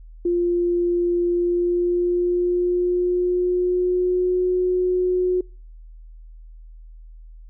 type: tone with pitch glide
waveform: sine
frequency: 348.7 to 364.1 Hz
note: F4 to F#4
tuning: -3 to -28 cents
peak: -17 dBFS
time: 0.25-5.41 s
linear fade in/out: 5 ms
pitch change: +75 cents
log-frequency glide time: 1.31-4.45 s
effects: noise-tail reverb RT60 0.4 s tail -26 dB re dry + added 40 Hz sine -39 dBFS peak until 7.49 s